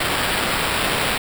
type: noise with sample-and-hold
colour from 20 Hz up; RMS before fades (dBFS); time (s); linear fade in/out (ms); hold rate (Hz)
white; -21; 0-1.18; 5; 6300
effects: none